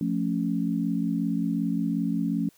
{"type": "chord", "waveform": "sine", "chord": "F augmented", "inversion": "none", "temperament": "equal", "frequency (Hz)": [174.61, 220, 277.2], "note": ["F3", "A3", "C#4"], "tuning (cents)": [0, 0, 0], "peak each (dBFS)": -28, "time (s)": [0.01, 2.49], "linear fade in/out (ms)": 2, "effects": ["white hiss -61 dBFS RMS until 2.57 s"]}